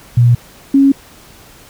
sine tone pair in turn, 120.2 / 274.9 Hz, B2 / C#4, -46 / -14 cents, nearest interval octave + major second, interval 1432 cents, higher second, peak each -5 dBFS, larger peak neither, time 0.17-0.35 / 0.74-0.92 s, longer neither, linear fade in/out 5 ms, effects pink hiss -41 dBFS RMS until 1.69 s

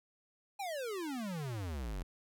square exponential sweep, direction down, 833 to 41.48 Hz, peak -38 dBFS, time 0.59-2.03 s, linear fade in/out 10 ms, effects none

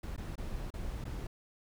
brown noise with dropouts, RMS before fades -39 dBFS, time 0.03-1.27 s, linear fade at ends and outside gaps 5 ms, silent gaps 0.164-0.177 / 0.356-0.379 / 0.705-0.738 / 1.042-1.051 s, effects none

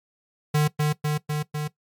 square tone with echo, 150.3 Hz, D3, 40 cents sharp, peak -18 dBFS, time 0.54-0.68 s, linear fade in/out 10 ms, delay 250 ms, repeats 4, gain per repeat -2 dB, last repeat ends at 1.68 s, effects noise-tail reverb RT60 0.1 s tail -17 dB re dry + MP3 96 kbps

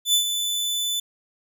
sawtooth tone with ADSR envelope, 3501 Hz, A7, 9 cents flat, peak -12 dBFS, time 0.05-1 s, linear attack 87 ms, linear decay 98 ms, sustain -8 dB, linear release 5 ms, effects none

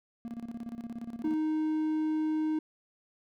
triangle tone with tremolo, 233.1 Hz, A#3, in tune, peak -33 dBFS, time 0.25-1.34 s, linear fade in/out 0 ms, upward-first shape square, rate 17 Hz, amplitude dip 75%
triangle tone, 311.1 Hz, D#4, in tune, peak -25 dBFS, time 1.24-2.59 s, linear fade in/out 5 ms
effects none

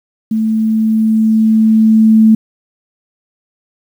sine tone with level ramp, 220 Hz, A3, in tune, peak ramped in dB -11 to -3 dBFS, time 0.31-2.35 s, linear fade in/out 5 ms, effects 7-bit

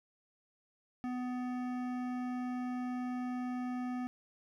sine tone with hard clipping, 249.5 Hz, B3, 18 cents sharp, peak -37 dBFS, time 1.04-4.07 s, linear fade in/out 0 ms, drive 14 dB, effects none

